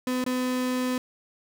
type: tone with dropouts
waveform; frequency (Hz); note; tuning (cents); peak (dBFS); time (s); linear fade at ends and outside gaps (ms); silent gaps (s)
35% pulse; 253; B3; +42; -23; 0.07-0.98; 2; 0.241-0.263
effects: none